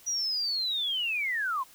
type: linear sweep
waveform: sine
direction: down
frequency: 5860 to 980 Hz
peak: -27 dBFS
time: 0.06-1.64 s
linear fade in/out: 20 ms
effects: white hiss -55 dBFS RMS until 1.74 s